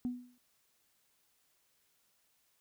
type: tone with exponential decay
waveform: sine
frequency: 246.9 Hz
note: B3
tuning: in tune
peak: -29 dBFS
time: 0.05-0.38 s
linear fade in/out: 0 ms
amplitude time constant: 71 ms
effects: tanh soft clip ceiling -28 dBFS + white hiss -74 dBFS RMS until 2.6 s